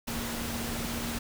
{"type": "tone in noise", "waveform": "sine", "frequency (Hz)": 233.1, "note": "A#3", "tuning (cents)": 0, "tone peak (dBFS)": -37, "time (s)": [0.07, 1.19], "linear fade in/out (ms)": 10, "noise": "pink", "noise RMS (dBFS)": -35, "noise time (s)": [0.07, 1.19], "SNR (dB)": -5, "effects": []}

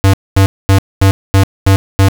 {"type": "tone bursts", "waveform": "square", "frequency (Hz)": 97, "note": "G2", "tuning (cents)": -18, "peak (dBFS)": -5, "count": 7, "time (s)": [0.04, 2.085], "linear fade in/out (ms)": 0, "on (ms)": 95, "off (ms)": 230, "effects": []}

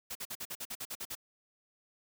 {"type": "noise bursts", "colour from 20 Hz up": "white", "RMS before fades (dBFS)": -40, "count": 11, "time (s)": [0.1, 1.153], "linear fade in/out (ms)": 10, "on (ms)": 53, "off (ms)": 47, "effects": []}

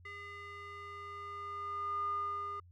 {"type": "tone with band-pass filter sweep", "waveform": "square", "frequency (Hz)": 405.9, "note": "G#4", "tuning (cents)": -40, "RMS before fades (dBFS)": -41, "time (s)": [0.05, 2.6], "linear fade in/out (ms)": 5, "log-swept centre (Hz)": [1800, 1100], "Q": 9.7, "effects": ["added 88 Hz sine -56 dBFS peak until 2.71 s"]}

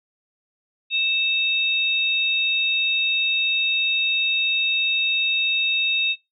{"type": "tone pair together", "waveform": "sine", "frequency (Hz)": [2637, 3726], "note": ["E7", "A#7"], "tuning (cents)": [0, -2], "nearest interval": "tritone", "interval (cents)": 598, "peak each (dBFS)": -21, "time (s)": [0.9, 6.16], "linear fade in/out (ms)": 50, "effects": ["noise-tail reverb RT60 0.2 s tail -23 dB re dry"]}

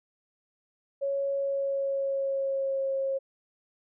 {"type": "tone with pitch glide", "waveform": "sine", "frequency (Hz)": [554.4, 540.5], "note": ["C#5", "C#5"], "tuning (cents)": [0, -44], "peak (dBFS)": -26, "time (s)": [1.01, 3.19], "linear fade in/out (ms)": 20, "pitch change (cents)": -44, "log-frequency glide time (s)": [1.34, 2.86], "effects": []}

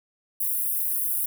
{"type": "high-pass noise", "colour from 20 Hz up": "white", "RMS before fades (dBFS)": -26, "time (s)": [0.4, 1.26], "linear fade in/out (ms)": 5, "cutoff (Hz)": 9800, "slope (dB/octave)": 48, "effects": []}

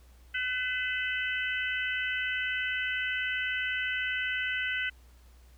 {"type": "harmonic tone with a mistuned harmonic", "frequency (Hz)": 504, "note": "B4", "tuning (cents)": 35, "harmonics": [3, 4, 5, 6], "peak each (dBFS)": [-32, -34, -36, -38], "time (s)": [0.34, 4.9], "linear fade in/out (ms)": 10, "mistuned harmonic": 5, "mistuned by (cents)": 56, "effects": ["added 61 Hz sine -53 dBFS peak until 5.57 s", "pink hiss -64 dBFS RMS until 5.57 s"]}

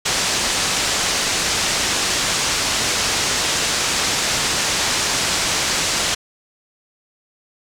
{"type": "low-pass noise", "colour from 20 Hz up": "white", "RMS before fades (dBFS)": -20, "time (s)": [0.05, 6.15], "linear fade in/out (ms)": 10, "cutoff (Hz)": 7500, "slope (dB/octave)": 24, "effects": []}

